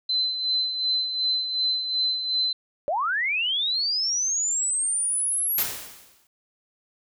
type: tone with tremolo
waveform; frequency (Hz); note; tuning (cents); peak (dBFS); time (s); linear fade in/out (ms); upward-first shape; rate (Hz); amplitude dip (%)
sine; 4055; B7; +45; -20; 0.09-2.53; 5; sine; 2.7; 55
type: linear sweep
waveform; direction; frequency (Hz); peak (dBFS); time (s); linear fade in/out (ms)
sine; up; 540 to 11840; -22; 2.88-5.63; 0
type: noise with exponential decay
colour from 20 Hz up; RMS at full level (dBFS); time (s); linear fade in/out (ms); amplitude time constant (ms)
white; -25; 5.58-6.27; 2; 150
effects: none